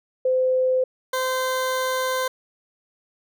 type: tone pair in turn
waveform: sine / 20% pulse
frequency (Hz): 514 / 516.2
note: C5 / C5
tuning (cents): -31 / -23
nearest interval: unison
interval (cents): 8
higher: second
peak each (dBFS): -17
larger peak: neither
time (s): 0.25-0.84 / 1.13-2.28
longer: second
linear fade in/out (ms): 5
effects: none